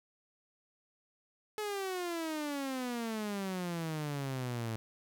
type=exponential sweep; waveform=sawtooth; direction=down; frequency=429.7 to 110 Hz; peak=-31 dBFS; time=1.58-4.76 s; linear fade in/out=0 ms; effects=none